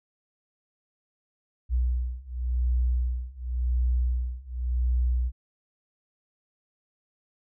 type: beating tone pair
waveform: sine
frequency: 61 / 61.91 Hz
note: B1 / B1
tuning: -21 / +5 cents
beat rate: 0.91 Hz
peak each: -27 / -26 dBFS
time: 1.69-5.32 s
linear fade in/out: 50 ms
effects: none